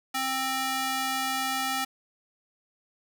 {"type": "tone with high-pass filter", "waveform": "square", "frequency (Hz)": 263.7, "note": "C4", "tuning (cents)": 14, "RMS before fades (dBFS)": -29, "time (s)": [0.14, 1.85], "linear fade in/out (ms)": 10, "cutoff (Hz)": 820, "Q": 0.68, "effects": ["9-bit"]}